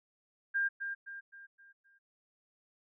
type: tone with echo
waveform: sine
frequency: 1600 Hz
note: G6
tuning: 35 cents sharp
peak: -28 dBFS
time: 0.54-0.69 s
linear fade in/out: 20 ms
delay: 260 ms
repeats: 5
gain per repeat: -7 dB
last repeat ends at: 1.99 s
effects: none